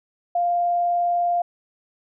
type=tone with vibrato; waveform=sine; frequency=698.5 Hz; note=F5; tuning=in tune; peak=-18 dBFS; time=0.35-1.42 s; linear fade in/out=5 ms; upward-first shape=sine; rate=20 Hz; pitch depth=10 cents each way; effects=none